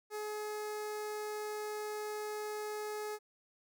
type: tone with notch filter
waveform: sawtooth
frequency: 423.1 Hz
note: G#4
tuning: 32 cents sharp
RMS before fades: -40 dBFS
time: 0.1-3.19 s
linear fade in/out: 50 ms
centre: 3100 Hz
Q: 1.6
effects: none